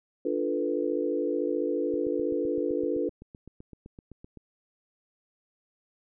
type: chord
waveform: sine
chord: B half-diminished seventh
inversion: first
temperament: equal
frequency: 293.7 / 349.2 / 440 / 493.9 Hz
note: D4 / F4 / A4 / B4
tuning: 0 / 0 / 0 / 0 cents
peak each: -31 dBFS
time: 0.25-3.09 s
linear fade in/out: 5 ms
type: click train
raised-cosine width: 3 ms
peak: -32 dBFS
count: 20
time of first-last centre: 1.94-4.373 s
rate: 7.81 Hz
effects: none